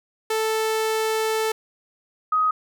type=tone pair in turn; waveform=sawtooth / sine; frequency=440 / 1256.4 Hz; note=A4 / D#6; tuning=0 / +16 cents; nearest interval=octave + tritone; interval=1816 cents; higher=second; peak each=-17 dBFS; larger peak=neither; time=0.3-1.52 / 2.32-2.51 s; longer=first; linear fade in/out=5 ms; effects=none